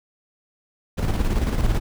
brown noise with tremolo, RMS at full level -19 dBFS, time 0.97-1.8 s, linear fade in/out 20 ms, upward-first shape square, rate 18 Hz, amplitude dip 45%, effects none

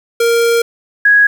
square / sine tone pair in turn, 466.2 / 1661.3 Hz, A#4 / G#6, 0 / 0 cents, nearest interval octave + minor seventh, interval 2200 cents, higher second, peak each -10 / -5 dBFS, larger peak second, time 0.2-0.62 / 1.05-1.27 s, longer first, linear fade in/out 5 ms, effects 7-bit

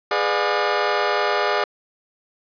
20% pulse chord, G# diminished seventh, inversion none, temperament just, 415.3 / 498.4 / 598 / 717.6 Hz, G#4 / B4 / D5 / F5, 0 / +16 / +31 / +47 cents, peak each -18 / -22 / -18 / -20 dBFS, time 0.11-1.64 s, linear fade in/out 2 ms, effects resampled to 11025 Hz + 8-bit

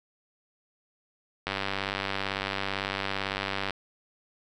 click train, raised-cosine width 0.3 ms, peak -13 dBFS, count 220, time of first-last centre 1.47-3.707 s, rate 97.9 Hz, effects none

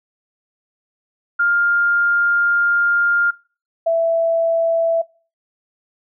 sine tone pair in turn, 1404 / 662.6 Hz, F6 / E5, +9 / +9 cents, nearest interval octave + minor second, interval 1300 cents, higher first, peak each -13 dBFS, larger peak neither, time 1.39-3.31 / 3.86-5.02 s, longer first, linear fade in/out 10 ms, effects noise-tail reverb RT60 0.4 s tail -24 dB re dry

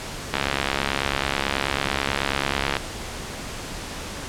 click train, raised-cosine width 0.3 ms, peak -5 dBFS, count 169, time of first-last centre 0.34-2.768 s, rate 69.2 Hz, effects pink hiss -33 dBFS RMS until 4.28 s + low-pass 9000 Hz 12 dB/octave

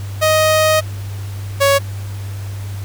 sawtooth tone pair in turn, 625 / 556.6 Hz, D#5 / C#5, +8 / +7 cents, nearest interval major second, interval 201 cents, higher first, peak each -7 / -6 dBFS, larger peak second, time 0.21-0.81 / 1.6-1.79 s, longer first, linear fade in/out 20 ms, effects added 99 Hz sine -23 dBFS peak until 2.84 s + pink hiss -38 dBFS RMS until 2.84 s

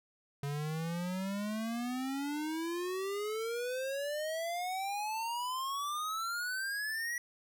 square exponential sweep, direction up, 140 to 1942 Hz, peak -35 dBFS, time 0.43-7.18 s, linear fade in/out 2 ms, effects none

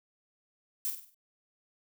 violet noise with echo, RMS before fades -32 dBFS, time 0.85-0.9 s, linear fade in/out 0 ms, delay 49 ms, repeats 5, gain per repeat -7 dB, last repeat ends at 1.145 s, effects none

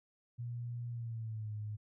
sine tone with pitch glide, 119.7 to 106.03 Hz, A#2 to G#2, +46 to +36 cents, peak -38 dBFS, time 0.38-1.77 s, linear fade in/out 20 ms, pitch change -210 cents, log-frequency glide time 0.89-1.53 s, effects none

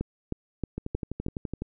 two click trains, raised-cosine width 3 ms, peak -19 / -16 dBFS, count 11 / 5, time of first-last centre 0.78-1.62 / 0.01-1.264 s, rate 11.9 / 3.19 Hz, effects none

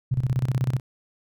sine tone with tremolo, 127.5 Hz, C3, 44 cents flat, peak -18 dBFS, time 0.11-0.8 s, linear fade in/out 10 ms, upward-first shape square, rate 16 Hz, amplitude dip 80%, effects none

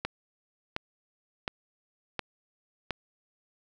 click train, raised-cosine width 0.3 ms, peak -14 dBFS, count 5, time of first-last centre 0.05-2.907 s, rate 1.4 Hz, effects none

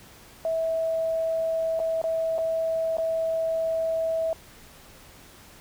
sine tone with dropouts, 651 Hz, E5, 22 cents flat, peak -23 dBFS, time 0.45-4.33 s, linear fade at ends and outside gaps 1 ms, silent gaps 1.793-1.8 / 2.016-2.04 / 2.381-2.386 / 2.97-2.983 s, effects pink hiss -50 dBFS RMS until 5.6 s

